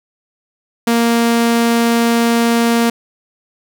sawtooth tone, 233.1 Hz, A#3, in tune, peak -7 dBFS, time 0.87-2.9 s, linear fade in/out 5 ms, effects none

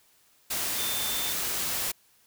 sine tone in noise, 3564 Hz, A7, 22 cents sharp, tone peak -34 dBFS, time 0.78-1.33 s, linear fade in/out 10 ms, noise white, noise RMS -30 dBFS, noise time 0.5-1.92 s, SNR -7 dB, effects white hiss -63 dBFS RMS until 2.26 s

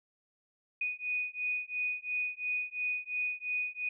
sine beating tone pair, 2479 / 2481.9 Hz, D#7 / D#7, -7 / -5 cents, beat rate 2.9 Hz, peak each -35 / -35 dBFS, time 0.81-3.89 s, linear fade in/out 5 ms, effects none

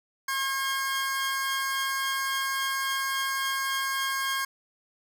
sawtooth tone pair together, 1078 / 1615.2 Hz, C#6 / G#6, -49 / -49 cents, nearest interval perfect fifth, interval 700 cents, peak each -26 dBFS, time 0.28-4.45 s, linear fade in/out 5 ms, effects none

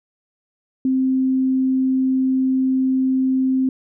sine tone, 261.6 Hz, C4, in tune, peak -15 dBFS, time 0.85-3.69 s, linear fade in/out 2 ms, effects none

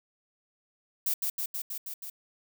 violet noise with echo, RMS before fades -28 dBFS, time 1.06-1.14 s, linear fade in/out 5 ms, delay 160 ms, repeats 6, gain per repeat -2 dB, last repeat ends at 2.1 s, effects none

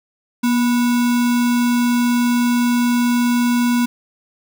sine tone with sample-and-hold, 240.5 Hz, B3, 46 cents flat, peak -13 dBFS, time 0.43-3.86 s, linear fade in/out 10 ms, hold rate 1225 Hz, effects none

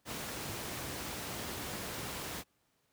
pink noise, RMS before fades -40 dBFS, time 0.05-2.44 s, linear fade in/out 50 ms, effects pink hiss -75 dBFS RMS until 2.92 s + high-pass 80 Hz 12 dB/octave

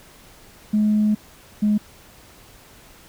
sine tone pair in turn, 211.9 / 209.8 Hz, G#3 / G#3, +35 / +18 cents, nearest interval unison, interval 17 cents, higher first, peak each -14 dBFS, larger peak neither, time 0.73-1.15 / 1.62-1.78 s, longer first, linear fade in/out 10 ms, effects tanh soft clip ceiling -11 dBFS + pink hiss -48 dBFS RMS until 3.08 s

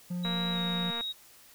triangle tone, 177.2 Hz, F3, 25 cents sharp, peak -29 dBFS, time 0.1-0.91 s, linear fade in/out 10 ms
sine tone with pitch glide, 3851 to 3787 Hz, B7 to A#7, -44 to +27 cents, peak -32 dBFS, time 0.23-1.13 s, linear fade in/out 20 ms, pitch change -29 cents, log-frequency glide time 0.52-0.57 s
click train, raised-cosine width 0.5 ms, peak -25 dBFS, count 178, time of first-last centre 0.25-1.01 s, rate 233 Hz
effects white hiss -56 dBFS RMS until 1.54 s

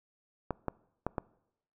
clicks, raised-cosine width 1 ms, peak -17 dBFS, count 4, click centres 0.507 / 0.683 / 1.066 / 1.182 s, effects noise-tail reverb RT60 0.8 s tail -23 dB re dry

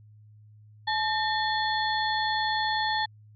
harmonic tone with a mistuned harmonic, 863 Hz, A5, 34 cents flat, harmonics 1 / 2 / 4 / 5, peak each -27 / -30 / -33 / -34 dBFS, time 0.87-3.06 s, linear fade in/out 10 ms, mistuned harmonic 2, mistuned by +85 cents, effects added 106 Hz sine -50 dBFS peak until 3.35 s

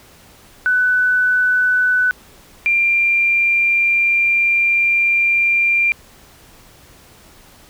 sine tone pair in turn, 1496 / 2381 Hz, F#6 / D7, +19 / +23 cents, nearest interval minor sixth, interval 804 cents, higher second, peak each -12 dBFS, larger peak neither, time 0.66-2.11 / 2.66-5.92 s, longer second, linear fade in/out 0 ms, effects pink hiss -46 dBFS RMS until 7.69 s

